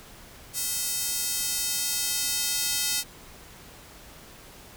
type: tone with high-pass filter sweep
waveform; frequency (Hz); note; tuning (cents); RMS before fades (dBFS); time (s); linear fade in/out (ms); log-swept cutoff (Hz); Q
square; 286.3; D4; -44; -28; 0.53-3.04; 50; 7100 to 4500; 0.81
effects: pink hiss -48 dBFS RMS until 4.76 s